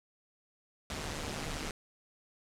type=noise with amplitude modulation; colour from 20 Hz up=pink; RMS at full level=-35 dBFS; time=0.9-1.71 s; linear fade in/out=2 ms; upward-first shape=sine; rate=150 Hz; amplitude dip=70%; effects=low-pass 8000 Hz 12 dB/octave